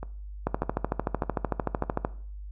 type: two click trains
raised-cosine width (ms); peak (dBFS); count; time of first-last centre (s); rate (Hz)
1; -22 / -11; 4 / 22; 0.03-1.837 / 0.47-2.049; 1.66 / 13.3
effects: noise-tail reverb RT60 0.5 s tail -18 dB re dry + added 50 Hz sine -37 dBFS peak until 2.51 s